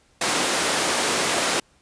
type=high-pass noise; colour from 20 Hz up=pink; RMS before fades=-22 dBFS; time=0.21-1.6 s; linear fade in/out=5 ms; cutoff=320 Hz; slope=12 dB/octave; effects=pink hiss -60 dBFS RMS until 1.81 s + resampled to 22050 Hz